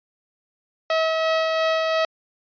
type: tone with tremolo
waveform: sawtooth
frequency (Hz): 643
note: E5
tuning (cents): -43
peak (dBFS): -14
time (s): 0.9-2.05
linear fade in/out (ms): 2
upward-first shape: sine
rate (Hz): 2.9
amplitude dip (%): 25
effects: resampled to 11025 Hz